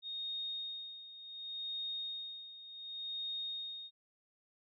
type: tone with tremolo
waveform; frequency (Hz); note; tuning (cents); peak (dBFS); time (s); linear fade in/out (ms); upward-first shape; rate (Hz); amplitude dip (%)
sine; 3710; A#7; -9; -37; 0.02-3.91; 50; sine; 0.68; 75
effects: none